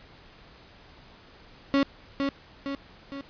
35% pulse tone with echo, 277.2 Hz, C#4, in tune, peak -18 dBFS, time 1.74-1.83 s, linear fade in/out 0 ms, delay 460 ms, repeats 3, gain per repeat -5 dB, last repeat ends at 3.21 s, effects pink hiss -52 dBFS RMS until 3.29 s + resampled to 11025 Hz

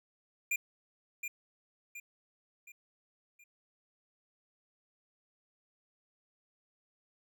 square tone with echo, 2400 Hz, D7, 37 cents sharp, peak -30 dBFS, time 0.51-0.56 s, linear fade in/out 5 ms, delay 720 ms, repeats 4, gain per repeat -7 dB, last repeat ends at 3.44 s, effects none

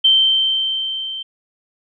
sine tone with level ramp, 3118 Hz, G7, 10 cents flat, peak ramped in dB -8 to -25 dBFS, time 0.04-1.23 s, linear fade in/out 10 ms, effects none

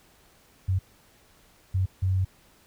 sine tone bursts at uneven times, 94 Hz, F#2, 28 cents sharp, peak -21 dBFS, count 3, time 0.68-0.79 / 1.74-1.86 / 2.02-2.25 s, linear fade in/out 10 ms, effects pink hiss -59 dBFS RMS until 2.66 s

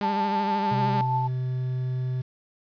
sawtooth tone with vibrato, 199.8 Hz, G3, 33 cents sharp, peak -23 dBFS, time 0.01-1.01 s, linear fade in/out 0 ms, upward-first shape sine, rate 13 Hz, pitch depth 40 cents each way
sine tone with tremolo, 880 Hz, A5, in tune, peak -22 dBFS, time 0.02-1.28 s, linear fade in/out 20 ms, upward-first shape triangle, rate 6.4 Hz, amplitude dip 40%
triangle tone, 127.8 Hz, C3, 40 cents flat, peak -23 dBFS, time 0.71-2.22 s, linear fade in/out 10 ms
effects resampled to 11025 Hz + 9-bit

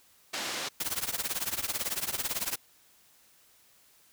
white band-pass noise, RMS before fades -35 dBFS, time 0.33-0.69 s, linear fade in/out 10 ms, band 200 to 5200 Hz, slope 12 dB/octave
white noise with tremolo, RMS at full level -29 dBFS, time 0.8-2.56 s, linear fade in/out 5 ms, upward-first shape triangle, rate 18 Hz, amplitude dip 95%
effects white hiss -62 dBFS RMS until 4.12 s

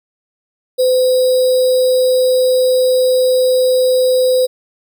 sine tone with sample-and-hold, 510 Hz, C5, 44 cents flat, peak -9 dBFS, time 0.78-4.47 s, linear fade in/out 20 ms, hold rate 4410 Hz, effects none

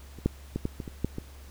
clicks, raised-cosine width 3 ms, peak -30 / -10 / -16 / -15 / -22 / -24 / -13 / -20 dBFS, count 8, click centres 0.187 / 0.26 / 0.56 / 0.654 / 0.802 / 0.878 / 1.046 / 1.184 s, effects added 69 Hz sine -45 dBFS peak until 1.5 s + pink hiss -54 dBFS RMS until 1.5 s

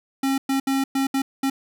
square tone bursts at uneven times, 270 Hz, C#4, 45 cents flat, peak -20 dBFS, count 6, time 0.23-0.38 / 0.49-0.6 / 0.67-0.84 / 0.95-1.07 / 1.14-1.22 / 1.43-1.5 s, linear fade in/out 5 ms, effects none

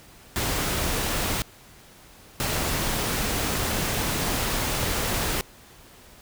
pink noise bursts at uneven times, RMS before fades -26 dBFS, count 2, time 0.36-1.42 / 2.4-5.41 s, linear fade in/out 0 ms, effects pink hiss -50 dBFS RMS until 6.21 s

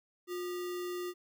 sine tone with sample-and-hold, 356.7 Hz, F4, 37 cents sharp, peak -35 dBFS, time 0.27-1.14 s, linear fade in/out 50 ms, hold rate 1575 Hz, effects none

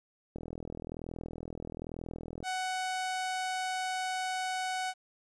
click train, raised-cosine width 2 ms, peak -27 dBFS, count 86, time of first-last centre 0.36-2.428 s, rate 41.1 Hz
sawtooth tone, 745 Hz, F#5, 12 cents sharp, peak -28 dBFS, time 2.43-4.94 s, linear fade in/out 50 ms
effects resampled to 22050 Hz + 11-bit

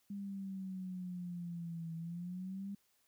sine exponential two-way sweep, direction down then up, 201.8 to 163.4 to 201.8 Hz, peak -40 dBFS, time 0.1-2.75 s, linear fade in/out 5 ms, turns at 1.95 s, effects white hiss -75 dBFS RMS until 3.07 s

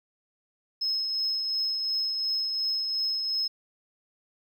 sine tone with tremolo, 5170 Hz, E8, 34 cents flat, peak -23 dBFS, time 0.81-3.48 s, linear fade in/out 10 ms, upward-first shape triangle, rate 2.8 Hz, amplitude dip 40%, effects tanh soft clip ceiling -21 dBFS + 10-bit

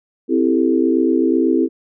sine chord, A minor seventh, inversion first, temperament equal, 261.6 / 329.6 / 392 / 440 Hz, C4 / E4 / G4 / A4, 0 / 0 / 0 / 0 cents, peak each -17 / -16 / -20 / -22 dBFS, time 0.28-1.69 s, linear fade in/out 50 ms, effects none

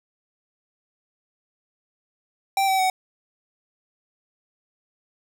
square tone with pitch steps, 781 / 765.4 / 750.1 Hz, G5 / G5 / F#5, -7 / -42 / +23 cents, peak -19 dBFS, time 2.57-2.9 s, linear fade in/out 2 ms, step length 110 ms, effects none

